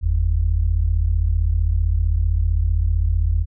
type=tone pair together; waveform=sine; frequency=46.89 / 82.41 Hz; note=F#1 / E2; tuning=+24 / 0 cents; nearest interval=minor seventh; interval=976 cents; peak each=-18 dBFS; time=0.01-3.46 s; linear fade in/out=50 ms; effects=none